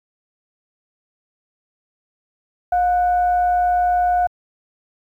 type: tone with frequency modulation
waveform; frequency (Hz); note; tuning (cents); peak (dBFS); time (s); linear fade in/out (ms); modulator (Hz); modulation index
sine; 715; F5; +41; -14; 2.72-4.27; 5; 771; 0.28
effects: high-pass 60 Hz 12 dB/octave + 9-bit